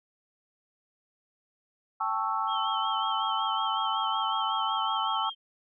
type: chord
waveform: sine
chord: A dominant seventh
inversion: third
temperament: equal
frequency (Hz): 784 / 880 / 1108.7 / 1318.5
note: G5 / A5 / C#6 / E6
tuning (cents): 0 / 0 / 0 / 0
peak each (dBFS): -35 / -31 / -32 / -31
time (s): 2-5.3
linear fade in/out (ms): 10
type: tone with vibrato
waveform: sine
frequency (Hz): 3136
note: G7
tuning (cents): 0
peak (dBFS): -34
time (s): 2.47-5.35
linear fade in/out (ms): 50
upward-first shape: sine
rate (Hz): 5.4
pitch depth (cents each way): 60
effects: none